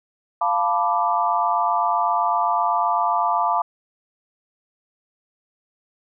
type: chord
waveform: sine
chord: B half-diminished seventh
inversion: second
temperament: equal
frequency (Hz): 698.5 / 880 / 987.8 / 1174.7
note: F5 / A5 / B5 / D6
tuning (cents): 0 / 0 / 0 / 0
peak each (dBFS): -23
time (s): 0.41-3.62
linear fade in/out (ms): 5
effects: none